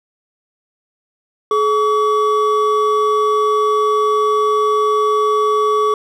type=tone pair together; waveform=triangle; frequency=425.7 / 1137.5 Hz; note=G#4 / C#6; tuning=+43 / +44 cents; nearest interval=octave + perfect fourth; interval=1701 cents; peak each=-13 dBFS; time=1.51-5.94 s; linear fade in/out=2 ms; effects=none